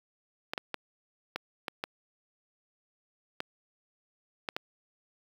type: clicks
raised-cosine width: 0.3 ms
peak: -16 dBFS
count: 9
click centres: 0.535 / 0.578 / 0.743 / 1.36 / 1.682 / 1.839 / 3.404 / 4.488 / 4.565 s
effects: high-pass 200 Hz 12 dB/octave + 7-bit